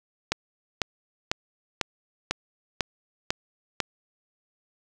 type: click train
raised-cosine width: 0.2 ms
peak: -6 dBFS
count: 8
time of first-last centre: 0.32-3.803 s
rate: 2.01 Hz
effects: none

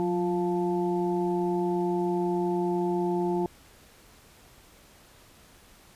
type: harmonic tone with a mistuned harmonic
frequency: 175.2 Hz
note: F3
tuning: 6 cents sharp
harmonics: 1 / 2 / 4 / 5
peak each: -30 / -26 / -36 / -34 dBFS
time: 0-3.46 s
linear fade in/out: 0 ms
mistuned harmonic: 1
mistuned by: +49 cents
effects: pink hiss -55 dBFS RMS until 5.95 s + resampled to 32000 Hz

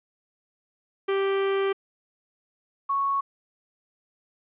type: tone pair in turn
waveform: 45% pulse / sine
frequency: 391.4 / 1107 Hz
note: G4 / C#6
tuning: -3 / -3 cents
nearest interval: octave + tritone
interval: 1800 cents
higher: second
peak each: -22 dBFS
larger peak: neither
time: 1.08-1.73 / 2.89-3.21 s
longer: first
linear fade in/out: 10 ms
effects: resampled to 8000 Hz + 10-bit

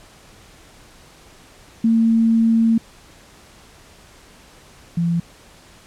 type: tone pair in turn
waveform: sine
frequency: 226.8 / 169.91 Hz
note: A#3 / F3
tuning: -47 / -47 cents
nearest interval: perfect fourth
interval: 500 cents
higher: first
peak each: -12 / -16 dBFS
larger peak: first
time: 1.84-2.78 / 4.97-5.2 s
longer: first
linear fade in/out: 5 ms
effects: pink hiss -47 dBFS RMS until 5.86 s + low-pass 10000 Hz 12 dB/octave

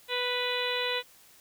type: harmonic tone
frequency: 493.9 Hz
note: B4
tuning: in tune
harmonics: 1 / 2 / 3 / 4 / 5 / 6 / 7 / 8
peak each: -33 / -37 / -39 / -36 / -36 / -37 / -36 / -36 dBFS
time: 0.08-1.03 s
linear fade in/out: 50 ms
effects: white hiss -57 dBFS RMS until 1.4 s

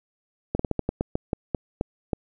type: slowing click train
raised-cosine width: 2 ms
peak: -10 dBFS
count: 12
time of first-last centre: 0.55-2.132 s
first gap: 44 ms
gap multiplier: 1.22
effects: none

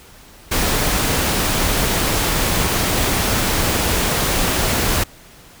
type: noise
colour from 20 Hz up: pink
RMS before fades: -18 dBFS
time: 0.51-5.04 s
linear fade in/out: 10 ms
effects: pink hiss -44 dBFS RMS until 5.6 s

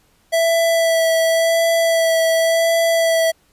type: tone with vibrato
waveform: square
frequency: 659.3 Hz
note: E5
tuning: in tune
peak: -14 dBFS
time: 0.32-3.32 s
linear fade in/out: 20 ms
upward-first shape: sine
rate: 0.91 Hz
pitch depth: 15 cents each way
effects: pink hiss -58 dBFS RMS until 3.52 s + resampled to 32000 Hz

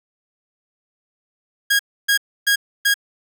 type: tone bursts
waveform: sawtooth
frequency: 1638 Hz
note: G#6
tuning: 24 cents flat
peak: -10 dBFS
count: 4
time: 1.7-2.942 s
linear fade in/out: 10 ms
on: 93 ms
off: 290 ms
effects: none

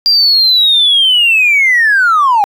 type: linear sweep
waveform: triangle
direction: down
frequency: 4797 to 788 Hz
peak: -3 dBFS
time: 0.06-2.44 s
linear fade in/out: 0 ms
effects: tanh soft clip ceiling -3 dBFS

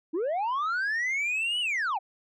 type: linear two-way sweep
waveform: sine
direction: up then down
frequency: 293.7 to 2999 to 703 Hz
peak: -23 dBFS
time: 0.13-1.99 s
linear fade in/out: 20 ms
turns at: 1.6 s
effects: tanh soft clip ceiling -25 dBFS

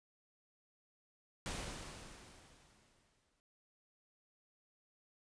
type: noise with exponential decay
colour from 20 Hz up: pink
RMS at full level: -41 dBFS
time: 1.46-3.4 s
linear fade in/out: 0 ms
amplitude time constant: 420 ms
effects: resampled to 22050 Hz

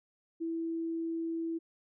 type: tone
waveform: sine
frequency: 329.6 Hz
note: E4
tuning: in tune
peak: -32 dBFS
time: 0.4-1.59 s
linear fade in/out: 20 ms
effects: none

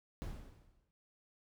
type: noise with exponential decay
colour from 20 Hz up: brown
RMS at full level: -40 dBFS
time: 0.22-0.91 s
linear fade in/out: 0 ms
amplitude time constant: 150 ms
effects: none

